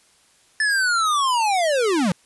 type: linear sweep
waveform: square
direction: down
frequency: 1758 to 161.7 Hz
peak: -18 dBFS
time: 0.6-2.12 s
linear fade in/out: 2 ms
effects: white hiss -57 dBFS RMS until 2.25 s + resampled to 24000 Hz